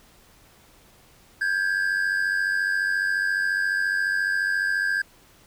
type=tone pair together; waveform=triangle; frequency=1587.6 / 1682 Hz; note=G6 / G#6; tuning=+22 / +22 cents; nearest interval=minor second; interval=100 cents; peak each=-21 / -25 dBFS; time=1.41-5.02 s; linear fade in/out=5 ms; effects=pink hiss -55 dBFS RMS until 5.46 s